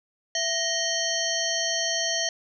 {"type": "harmonic tone with a mistuned harmonic", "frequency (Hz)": 622.3, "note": "D#5", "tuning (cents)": 0, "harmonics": [1, 3, 5, 7, 9, 10], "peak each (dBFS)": [-31, -31, -31, -31, -31, -31], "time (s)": [0.35, 2.29], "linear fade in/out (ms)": 2, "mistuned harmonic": 1, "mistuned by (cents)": 120, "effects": []}